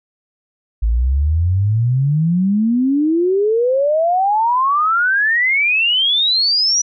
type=exponential sweep; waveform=sine; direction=up; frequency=53 to 5920 Hz; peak=-12 dBFS; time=0.82-6.82 s; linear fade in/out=10 ms; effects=none